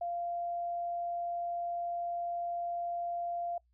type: tone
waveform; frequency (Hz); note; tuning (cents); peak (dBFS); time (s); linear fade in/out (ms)
sine; 693; F5; -14; -33; 0.01-3.58; 5
effects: noise-tail reverb RT60 0.1 s tail -23 dB re dry + added 60 Hz sine -68 dBFS peak until 3.73 s